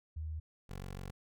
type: tone pair in turn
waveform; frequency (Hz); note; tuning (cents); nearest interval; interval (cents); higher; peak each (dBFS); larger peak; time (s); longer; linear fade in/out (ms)
sine / 15% pulse; 78.3 / 46.56; D#2 / F#1; +11 / +12; major sixth; 899; first; -37 / -36; second; 0.16-0.4 / 0.69-1.11; second; 10
effects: none